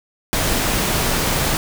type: noise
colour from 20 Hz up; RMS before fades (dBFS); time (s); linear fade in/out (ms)
pink; -19; 0.33-1.57; 0
effects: none